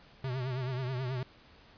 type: tone with vibrato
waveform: square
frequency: 128.5 Hz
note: C3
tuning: 31 cents flat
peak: -33 dBFS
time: 0.24-1.23 s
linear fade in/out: 2 ms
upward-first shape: triangle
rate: 9.3 Hz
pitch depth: 100 cents each way
effects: pink hiss -58 dBFS RMS until 1.77 s + resampled to 11025 Hz